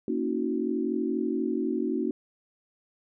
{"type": "chord", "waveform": "sine", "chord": "D# minor seventh", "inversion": "second", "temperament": "equal with one note detuned", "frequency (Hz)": [233.1, 277.2, 317.8, 370], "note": ["A#3", "C#4", "D#4", "F#4"], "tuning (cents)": [0, 0, 37, 0], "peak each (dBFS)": -31, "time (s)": [0.08, 2.11], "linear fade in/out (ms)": 2, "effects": []}